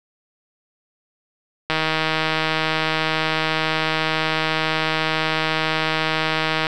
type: click train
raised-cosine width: 0.3 ms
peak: -4 dBFS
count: 786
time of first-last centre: 1.7-6.668 s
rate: 158 Hz
effects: none